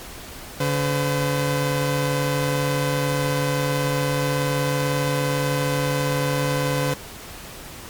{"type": "tone pair together", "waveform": "sawtooth", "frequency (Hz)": [142.6, 508.2], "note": ["C#3", "B4"], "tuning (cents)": [49, 49], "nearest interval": "octave + minor seventh", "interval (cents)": 2200, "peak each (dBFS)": [-18, -20], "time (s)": [0.6, 6.94], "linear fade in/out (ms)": 5, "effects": ["pink hiss -38 dBFS RMS until 7.89 s", "MP3 96 kbps"]}